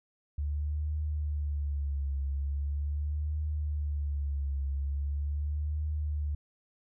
sine tone with vibrato, 72.4 Hz, D2, 24 cents flat, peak -29 dBFS, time 0.38-6.35 s, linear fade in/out 5 ms, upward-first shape triangle, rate 0.41 Hz, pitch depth 90 cents each way, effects none

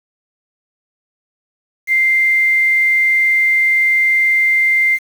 sine tone with quantisation, 2093 Hz, C7, in tune, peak -10 dBFS, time 1.87-4.99 s, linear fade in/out 50 ms, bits 6, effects none

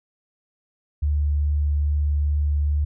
sine tone with vibrato, 73.42 Hz, D2, in tune, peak -18 dBFS, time 1.02-2.85 s, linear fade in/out 10 ms, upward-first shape triangle, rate 2.4 Hz, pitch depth 9 cents each way, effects none

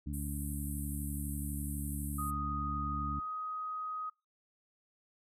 harmonic tone, 72 Hz, D2, 34 cents flat, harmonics 1 / 2 / 3 / 4, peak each -38 / -41 / -43 / -44 dBFS, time 0.06-3.2 s, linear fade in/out 10 ms
white band-pass noise, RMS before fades -47 dBFS, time 0.13-2.31 s, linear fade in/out 10 ms, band 8200 to 13000 Hz, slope 96 dB/octave
sine tone with pitch glide, 1245 to 1255.1 Hz, D#6 to D#6, +1 to +15 cents, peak -36 dBFS, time 2.18-4.1 s, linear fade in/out 10 ms, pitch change +14 cents, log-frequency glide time 3.07-3.29 s
effects noise-tail reverb RT60 0.3 s tail -26 dB re dry

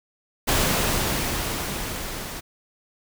pink noise with level ramp, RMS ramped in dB -20 to -34 dBFS, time 0.47-2.41 s, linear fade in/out 20 ms, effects none

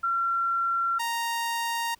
sine / sawtooth tone pair in turn, 1365 / 930.7 Hz, F6 / A#5, -40 / -3 cents, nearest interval perfect fifth, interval 663 cents, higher first, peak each -23 dBFS, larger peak neither, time 0.03-0.99 / 0.99-1.95 s, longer neither, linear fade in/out 10 ms, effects pink hiss -62 dBFS RMS until 1.99 s

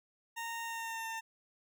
20% pulse tone with pitch glide, 923 to 901.4 Hz, A#5 to A5, -17 to +42 cents, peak -33 dBFS, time 0.36-1.21 s, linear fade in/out 20 ms, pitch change -41 cents, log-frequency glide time 0.64-1.08 s, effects none

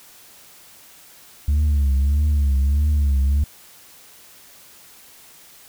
sine tone with vibrato, 71.2 Hz, C#2, 47 cents sharp, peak -12 dBFS, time 1.48-3.44 s, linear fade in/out 5 ms, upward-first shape triangle, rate 1.6 Hz, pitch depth 110 cents each way, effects tanh soft clip ceiling -14 dBFS + white hiss -47 dBFS RMS until 5.68 s

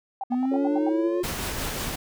sine tone bursts, 784 Hz, G5, in tune, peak -27 dBFS, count 7, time 0.21-0.891 s, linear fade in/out 2 ms, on 27 ms, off 82 ms
triangle linear sweep, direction up, 242 to 359.5 Hz, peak -20 dBFS, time 0.3-1.24 s, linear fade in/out 20 ms
sine chord, F augmented, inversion none, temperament equal, 349.2 / 440 / 554.4 Hz, F4 / A4 / C#5, 0 / 0 / 0 cents, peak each -33 / -33 / -29 dBFS, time 0.51-1.21 s, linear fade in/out 10 ms
pink noise with tremolo, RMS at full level -29 dBFS, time 1.23-1.96 s, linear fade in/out 10 ms, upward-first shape sine, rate 5.5 Hz, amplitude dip 25%
effects none

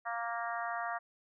harmonic tone, 233.1 Hz, A#3, in tune, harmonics 3 / 4 / 5 / 6 / 7 / 8, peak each -38 / -43 / -40 / -43 / -45 / -44 dBFS, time 0.05-0.99 s, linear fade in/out 20 ms, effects none

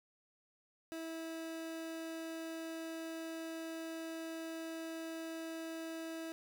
30% pulse tone, 325.7 Hz, E4, 21 cents flat, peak -39 dBFS, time 0.92-6.32 s, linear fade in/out 0 ms, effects none

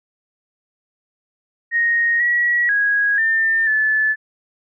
sine tone with pitch steps, 1866 / 1922 / 1653 / 1799 / 1737 Hz, A#6 / B6 / G#6 / A6 / A6, +1 / -48 / -9 / +38 / -23 cents, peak -14 dBFS, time 1.71-4.16 s, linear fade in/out 50 ms, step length 490 ms, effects none

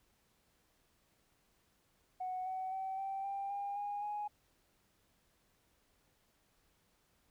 sine tone with pitch steps, 740 / 752.5 / 765.2 / 778.1 / 791.3 / 804.6 / 818.2 / 832.1 Hz, F#5 / F#5 / G5 / G5 / G5 / G5 / G#5 / G#5, 0 / +29 / -42 / -13 / +16 / +45 / -26 / +3 cents, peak -36 dBFS, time 2.2-4.28 s, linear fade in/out 10 ms, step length 260 ms, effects tanh soft clip ceiling -32 dBFS + pink hiss -74 dBFS RMS until 7.3 s

